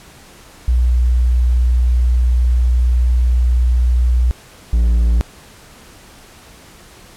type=tone pair in turn; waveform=sine / triangle; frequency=61 / 57.83 Hz; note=B1 / A#1; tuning=-21 / -13 cents; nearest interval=minor second; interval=92 cents; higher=first; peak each=-10 / -8 dBFS; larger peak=second; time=0.68-4.31 / 4.73-5.21 s; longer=first; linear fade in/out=0 ms; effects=pink hiss -42 dBFS RMS until 7.16 s + low-pass 12000 Hz 12 dB/octave